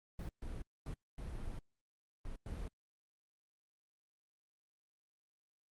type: noise bursts at uneven times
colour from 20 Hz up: brown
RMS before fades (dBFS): -43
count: 6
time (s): 0.19-0.29 / 0.42-0.62 / 0.86-0.94 / 1.18-1.59 / 2.25-2.36 / 2.46-2.68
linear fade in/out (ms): 2
effects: Opus 32 kbps